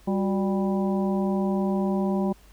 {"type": "harmonic tone with a mistuned harmonic", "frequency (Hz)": 196.4, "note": "G3", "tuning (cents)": 4, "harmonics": [1, 2, 3, 4, 5], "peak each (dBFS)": [-23, -29, -33, -35, -37], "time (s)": [0.07, 2.33], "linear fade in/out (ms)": 10, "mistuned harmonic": 2, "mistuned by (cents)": -120, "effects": ["added 50 Hz sine -52 dBFS peak until 2.52 s", "pink hiss -57 dBFS RMS until 2.52 s"]}